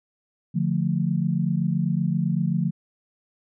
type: chord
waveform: sine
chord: D minor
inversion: none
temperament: equal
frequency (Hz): 146.83 / 174.61 / 220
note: D3 / F3 / A3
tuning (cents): 0 / 0 / 0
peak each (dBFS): -25 / -23 / -28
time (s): 0.54-2.71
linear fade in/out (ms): 20
effects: none